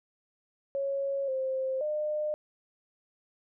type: tone with pitch steps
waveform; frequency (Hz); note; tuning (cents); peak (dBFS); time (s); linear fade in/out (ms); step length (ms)
sine; 552 / 526 / 605; C#5 / C5 / D#5; -7 / +9 / -49; -28; 0.75-2.34; 0; 530
effects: none